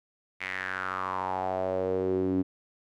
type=tone with band-pass filter sweep; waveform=sawtooth; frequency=93.6 Hz; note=F#2; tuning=20 cents sharp; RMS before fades=-30 dBFS; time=0.4-2.43 s; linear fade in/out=20 ms; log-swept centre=2200 to 280 Hz; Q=5; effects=none